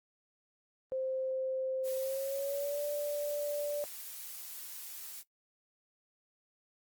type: tone with pitch glide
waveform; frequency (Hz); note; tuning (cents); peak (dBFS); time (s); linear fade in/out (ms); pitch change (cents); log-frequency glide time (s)
sine; 523.3 to 584; C5 to D5; 0 to -10; -32; 0.92-3.84; 0; +190; 1.93-2.84
type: noise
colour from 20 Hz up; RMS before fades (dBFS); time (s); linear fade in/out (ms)
blue; -45; 1.83-5.24; 50
effects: noise-tail reverb RT60 0.1 s tail -18 dB re dry + Opus 32 kbps